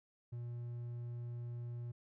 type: tone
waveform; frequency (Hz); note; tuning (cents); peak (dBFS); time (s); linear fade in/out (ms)
triangle; 119.7; A#2; +46; -39; 0.32-1.92; 10
effects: none